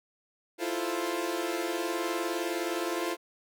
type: chord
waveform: sawtooth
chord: F major seventh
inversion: third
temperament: equal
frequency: 329.6 / 349.2 / 440 / 523.3 Hz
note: E4 / F4 / A4 / C5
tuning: 0 / 0 / 0 / 0 cents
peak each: -31 / -29 / -34 / -34 dBFS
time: 0.58-3.17 s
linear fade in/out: 50 ms
effects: none